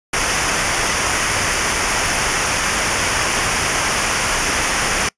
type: noise with comb filter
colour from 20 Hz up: pink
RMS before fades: -18 dBFS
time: 0.13-5.09 s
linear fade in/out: 5 ms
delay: 0.25 ms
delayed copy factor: -0.65
effects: noise-tail reverb RT60 0.1 s tail -25 dB re dry + resampled to 22050 Hz